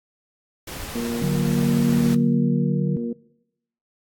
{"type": "noise", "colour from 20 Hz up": "pink", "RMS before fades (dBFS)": -34, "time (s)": [0.67, 2.15], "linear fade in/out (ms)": 5}
{"type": "harmonic tone", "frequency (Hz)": 117.6, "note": "A#2", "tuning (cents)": 16, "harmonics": [2, 3, 4], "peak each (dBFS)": [-25, -34, -31], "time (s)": [0.95, 3.13], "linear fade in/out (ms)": 5}
{"type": "chord", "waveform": "sine", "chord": "D augmented", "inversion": "none", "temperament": "equal with one note detuned", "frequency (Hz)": [146.83, 185, 235.8], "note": ["D3", "F#3", "A#3"], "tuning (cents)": [0, 0, 20], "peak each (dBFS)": -22, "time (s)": [1.22, 2.97], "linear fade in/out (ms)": 2}
{"effects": ["noise-tail reverb RT60 0.8 s tail -20 dB re dry", "AAC 64 kbps"]}